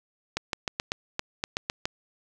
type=clicks; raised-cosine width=0.2 ms; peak=-10 dBFS; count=10; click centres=0.37 / 0.532 / 0.678 / 0.799 / 0.919 / 1.194 / 1.439 / 1.569 / 1.699 / 1.855 s; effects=none